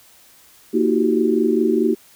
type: tone cluster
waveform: sine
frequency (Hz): 231.7 / 315.3 / 362.8 / 387.6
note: A#3 / D#4 / F#4 / G4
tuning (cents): -10 / +23 / -34 / -20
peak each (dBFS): -20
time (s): 0.73-1.95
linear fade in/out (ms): 20
effects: white hiss -50 dBFS RMS until 2.15 s